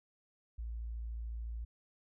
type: tone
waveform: sine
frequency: 56.9 Hz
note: A#1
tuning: 41 cents flat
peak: -38 dBFS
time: 0.58-1.65 s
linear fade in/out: 10 ms
effects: none

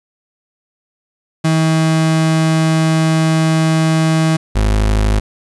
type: tone pair in turn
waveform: 35% pulse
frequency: 160 / 52.57 Hz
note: D#3 / G#1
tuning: +49 / +22 cents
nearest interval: octave + perfect fifth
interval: 1927 cents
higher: first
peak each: -9 dBFS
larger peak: neither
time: 1.44-4.37 / 4.55-5.2 s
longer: first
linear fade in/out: 10 ms
effects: resampled to 24000 Hz + 8-bit

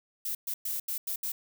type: noise bursts at uneven times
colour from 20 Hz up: violet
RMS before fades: -33 dBFS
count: 6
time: 0.25-0.35 / 0.47-0.54 / 0.65-0.8 / 0.88-0.98 / 1.07-1.16 / 1.23-1.32 s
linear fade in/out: 5 ms
effects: none

